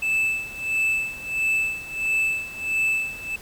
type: tone with tremolo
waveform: triangle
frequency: 2631 Hz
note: E7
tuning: 4 cents flat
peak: -17 dBFS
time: 0.02-3.36 s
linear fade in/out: 5 ms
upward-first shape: sine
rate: 1.5 Hz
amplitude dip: 85%
effects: pink hiss -44 dBFS RMS until 3.41 s